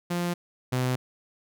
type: tone pair in turn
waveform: sawtooth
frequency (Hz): 174.61 / 127.1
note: F3 / C3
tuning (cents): 0 / -50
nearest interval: perfect fourth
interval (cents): 550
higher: first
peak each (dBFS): -22 / -20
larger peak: second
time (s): 0.1-0.34 / 0.72-0.96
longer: neither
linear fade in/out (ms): 10
effects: none